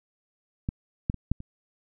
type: clicks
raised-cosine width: 5 ms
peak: -15 / -12 / -24 / -11 / -27 dBFS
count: 5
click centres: 0.689 / 1.099 / 1.143 / 1.316 / 1.404 s
effects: none